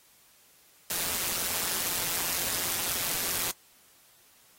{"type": "noise with amplitude modulation", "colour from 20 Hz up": "white", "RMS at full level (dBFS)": -27, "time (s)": [0.9, 3.51], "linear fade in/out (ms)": 2, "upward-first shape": "sine", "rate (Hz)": 175, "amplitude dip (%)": 80, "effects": ["white hiss -60 dBFS RMS until 4.58 s", "AAC 48 kbps"]}